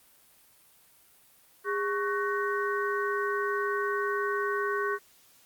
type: tone cluster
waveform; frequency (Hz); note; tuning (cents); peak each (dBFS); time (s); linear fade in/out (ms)
sine; 407.7 / 1112 / 1506 / 1866; G#4 / C#6 / F#6 / A#6; -32 / +5 / +30 / +1; -30 / -32 / -33 / -37; 1.64-4.99; 50
effects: white hiss -60 dBFS RMS until 5.45 s + Opus 32 kbps